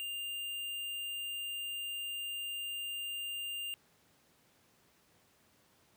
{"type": "tone", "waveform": "square", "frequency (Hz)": 2800, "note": "F7", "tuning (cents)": 4, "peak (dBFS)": -38, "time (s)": [0, 3.74], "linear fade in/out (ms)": 0, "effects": ["pink hiss -68 dBFS RMS until 5.96 s", "high-pass 100 Hz 12 dB/octave"]}